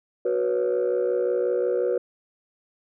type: chord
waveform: sine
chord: F# suspended fourth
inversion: none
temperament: equal with one note detuned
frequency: 370 / 488.8 / 554.4 Hz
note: F#4 / B4 / C#5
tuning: 0 / -18 / 0 cents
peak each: -24 / -22 / -27 dBFS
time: 0.25-1.98 s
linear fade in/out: 5 ms
effects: tanh soft clip ceiling -16 dBFS